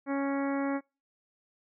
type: harmonic tone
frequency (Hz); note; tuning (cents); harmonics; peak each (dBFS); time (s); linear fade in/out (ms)
277.2; C#4; 0; 1 / 2 / 3 / 4 / 5 / 6 / 7 / 8; -29 / -35 / -39 / -41 / -43 / -45 / -46 / -47; 0.06-0.81; 50
effects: noise-tail reverb RT60 0.3 s tail -26 dB re dry